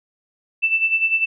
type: tone with tremolo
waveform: sine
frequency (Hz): 2656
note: E7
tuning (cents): +12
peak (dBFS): -13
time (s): 0.62-1.26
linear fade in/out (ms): 20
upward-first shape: sine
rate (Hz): 10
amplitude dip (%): 70
effects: none